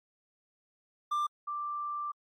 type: tone pair in turn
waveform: triangle / sine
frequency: 1186 / 1178.5 Hz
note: D6 / D6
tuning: +17 / +6 cents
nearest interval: unison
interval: 11 cents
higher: first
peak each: -26 / -33 dBFS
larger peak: first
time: 1.11-1.27 / 1.47-2.12 s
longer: second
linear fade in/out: 10 ms
effects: AAC 64 kbps